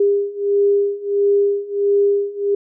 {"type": "beating tone pair", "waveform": "sine", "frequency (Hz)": [402.5, 404], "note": ["G4", "G#4"], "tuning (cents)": [46, -48], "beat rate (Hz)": 1.5, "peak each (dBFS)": [-18, -16], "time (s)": [0, 2.55], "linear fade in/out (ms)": 5, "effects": []}